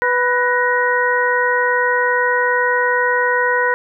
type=harmonic tone with a mistuned harmonic; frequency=493.9 Hz; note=B4; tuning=in tune; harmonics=1 / 2 / 3 / 4; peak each=-19 / -19 / -19 / -19 dBFS; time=0.02-3.74 s; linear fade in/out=0 ms; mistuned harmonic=4; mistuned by=-81 cents; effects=none